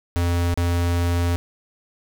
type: tone with dropouts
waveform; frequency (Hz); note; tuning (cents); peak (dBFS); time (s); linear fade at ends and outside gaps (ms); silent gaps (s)
square; 86.6; F2; -14; -19; 0.16-1.36; 0; 0.541-0.575
effects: none